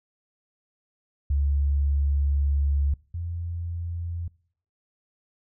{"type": "tone pair in turn", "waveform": "sine", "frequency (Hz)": [70.8, 85.32], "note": ["C#2", "F2"], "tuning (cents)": [37, -40], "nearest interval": "minor third", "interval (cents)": 323, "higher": "second", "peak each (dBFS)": [-20, -28], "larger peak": "first", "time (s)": [[1.3, 2.94], [3.14, 4.28]], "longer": "first", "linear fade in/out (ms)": 5, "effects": ["noise-tail reverb RT60 0.6 s tail -24 dB re dry"]}